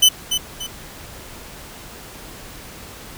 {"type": "tone with echo", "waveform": "sawtooth", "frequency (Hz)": 3022, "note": "F#7", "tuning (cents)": 36, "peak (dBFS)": -5, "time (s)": [0.02, 0.09], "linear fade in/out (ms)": 10, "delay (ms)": 290, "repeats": 2, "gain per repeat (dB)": -9, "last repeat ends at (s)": 0.67, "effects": ["pink hiss -38 dBFS RMS until 3.17 s"]}